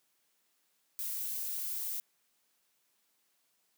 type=noise; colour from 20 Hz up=violet; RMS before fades=-37 dBFS; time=0.99-2 s; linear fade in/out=0 ms; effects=white hiss -75 dBFS RMS until 3.77 s + high-pass 150 Hz 12 dB/octave